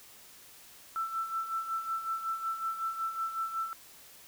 sine tone with tremolo, 1332 Hz, E6, 18 cents sharp, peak -29 dBFS, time 0.96-3.73 s, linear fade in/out 0 ms, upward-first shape sine, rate 5.4 Hz, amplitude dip 65%, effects white hiss -54 dBFS RMS until 4.27 s

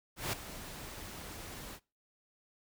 pink noise with ADSR envelope, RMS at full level -33 dBFS, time 0.16-1.8 s, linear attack 170 ms, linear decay 6 ms, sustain -13 dB, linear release 66 ms, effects noise-tail reverb RT60 0.3 s tail -23 dB re dry

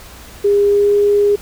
sine tone with pitch glide, 405.9 to 409.2 Hz, G#4 to G#4, -40 to -26 cents, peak -9 dBFS, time 0.44-1.36 s, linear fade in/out 10 ms, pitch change +14 cents, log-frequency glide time 0.69-0.94 s, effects added 60 Hz sine -41 dBFS peak until 1.41 s + pink hiss -38 dBFS RMS until 1.41 s

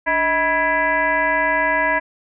sine tone with frequency modulation, 1318.5 Hz, E6, in tune, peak -15 dBFS, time 0.06-2 s, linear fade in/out 20 ms, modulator 342 Hz, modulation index 2.3, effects none

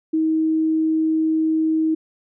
sine tone, 317.4 Hz, D#4, 35 cents sharp, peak -16 dBFS, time 0.13-1.95 s, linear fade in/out 10 ms, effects none

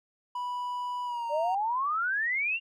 triangle tone with pitch glide, 984 to 928.8 Hz, B5 to A#5, -7 to -7 cents, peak -29 dBFS, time 0.35-1.55 s, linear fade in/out 5 ms, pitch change -100 cents, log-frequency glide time 1.05-1.26 s
sine exponential sweep, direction up, 566 to 2835 Hz, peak -26 dBFS, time 1.29-2.6 s, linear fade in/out 50 ms
effects none

